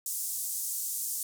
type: band-pass noise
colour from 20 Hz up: pink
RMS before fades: -34 dBFS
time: 0.06-1.23 s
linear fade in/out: 2 ms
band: 7100 to 16000 Hz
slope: 24 dB/octave
effects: none